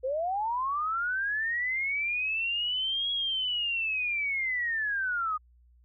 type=linear two-way sweep; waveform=sine; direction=up then down; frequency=494.7 to 3332 to 1219 Hz; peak=-27 dBFS; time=0.03-5.38 s; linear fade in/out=20 ms; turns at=3.11 s; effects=added 60 Hz sine -57 dBFS peak until 5.84 s